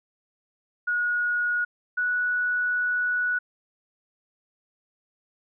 sine tone pair in turn, 1450 / 1471.9 Hz, F#6 / F#6, -35 / -9 cents, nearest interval unison, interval 26 cents, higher second, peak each -22 dBFS, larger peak neither, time 0.87-1.65 / 1.97-3.39 s, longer second, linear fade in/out 10 ms, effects none

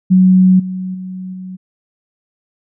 sine tone with level steps, 185.6 Hz, F#3, 6 cents sharp, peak -5 / -19 / -23 / -25 dBFS, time 0.1-1.57 s, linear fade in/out 20 ms, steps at 0.59 / 0.94 / 1.33 s, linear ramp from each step 10 ms, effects none

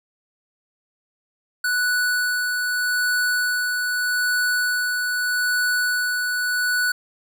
square tone with tremolo, 1480 Hz, F#6, in tune, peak -19 dBFS, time 1.64-6.92 s, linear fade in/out 5 ms, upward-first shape sine, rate 0.81 Hz, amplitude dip 30%, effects none

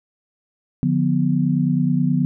sine chord, B diminished, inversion first, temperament just, 148.16 / 177.8 / 246.9 Hz, D3 / F3 / B3, +16 / +31 / 0 cents, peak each -20 dBFS, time 0.83-2.25 s, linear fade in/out 0 ms, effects none

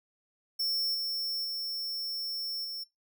45% pulse tone with level steps, 5400 Hz, E8, 41 cents sharp, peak -29 / -32 / -34 / -37 dBFS, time 0.59-2.84 s, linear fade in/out 10 ms, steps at 0.94 / 1.44 / 2.64 s, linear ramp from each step 10 ms, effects noise-tail reverb RT60 0.2 s tail -21 dB re dry

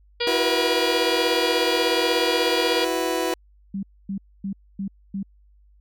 harmonic tone, 477.9 Hz, A#4, 43 cents sharp, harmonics 1 / 2 / 3 / 4 / 5 / 6 / 7 / 8 / 9 / 10, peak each -25 / -35 / -34 / -34 / -31 / -33 / -29 / -37 / -35 / -31 dBFS, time 0.2-2.85 s, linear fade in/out 10 ms
30% pulse chord, E suspended second, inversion none, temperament just, 329.6 / 370.8 / 494.4 Hz, E4 / F#4 / B4, 0 / +4 / +2 cents, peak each -24 dBFS, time 0.27-3.34 s, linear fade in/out 2 ms
sine tone bursts, 196 Hz, G3, in tune, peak -25 dBFS, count 5, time 3.74-5.23 s, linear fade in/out 5 ms, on 90 ms, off 260 ms
effects added 50 Hz sine -52 dBFS peak until 5.8 s

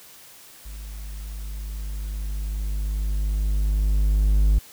triangle tone with level ramp, 51.2 Hz, G#1, 24 cents flat, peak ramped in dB -32 to -12 dBFS, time 0.65-4.59 s, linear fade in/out 10 ms, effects white hiss -47 dBFS RMS until 4.72 s

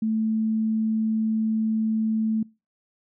sine tone, 220 Hz, A3, in tune, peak -21 dBFS, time 0.02-2.43 s, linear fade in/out 5 ms, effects noise-tail reverb RT60 0.3 s tail -25 dB re dry

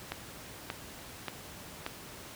click train, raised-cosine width 0.3 ms, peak -18 dBFS, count 4, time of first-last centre 0.12-1.864 s, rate 1.72 Hz, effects pink hiss -47 dBFS RMS until 2.35 s + high-pass 60 Hz 12 dB/octave

